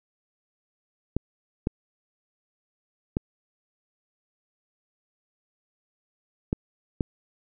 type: clicks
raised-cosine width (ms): 3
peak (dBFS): -11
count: 5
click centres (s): 1.166 / 1.671 / 3.169 / 6.529 / 7.008
effects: none